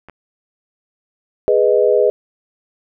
clicks, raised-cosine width 0.5 ms, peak -23 dBFS, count 2, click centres 0.086 / 0.097 s
sine chord, G# minor, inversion none, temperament equal, 415.3 / 493.9 / 622.3 Hz, G#4 / B4 / D#5, 0 / 0 / 0 cents, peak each -14 / -14 / -16 dBFS, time 1.48-2.1 s, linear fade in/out 0 ms
effects none

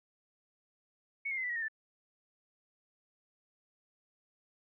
sine tone with pitch steps, 2217 / 2134 / 2054 / 1977.4 / 1903.4 / 1832.2 / 1763.7 Hz, C#7 / C7 / C7 / B6 / A#6 / A#6 / A6, 0 / +34 / -33 / +2 / +36 / -30 / +4 cents, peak -33 dBFS, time 1.25-1.684 s, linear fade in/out 10 ms, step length 62 ms, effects none

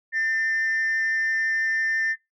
sine tone pair together, 1797 / 2049 Hz, A6 / C7, +36 / -37 cents, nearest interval major second, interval 227 cents, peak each -20 / -30 dBFS, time 0.12-2.16 s, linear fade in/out 50 ms, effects noise-tail reverb RT60 0.2 s tail -24 dB re dry + tanh soft clip ceiling -18 dBFS

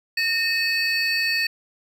triangle tone cluster, 1833 / 2571 / 4497 Hz, A#6 / E7 / C#8, -30 / -44 / +24 cents, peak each -23 dBFS, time 0.17-1.47 s, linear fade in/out 5 ms, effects none

